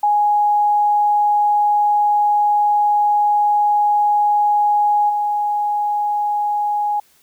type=tone with level steps; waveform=sine; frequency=830.6 Hz; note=G#5; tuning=in tune; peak=-12 / -16 dBFS; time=0.03-7 s; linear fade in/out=5 ms; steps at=5.09 s; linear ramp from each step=10 ms; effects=white hiss -55 dBFS RMS until 7.22 s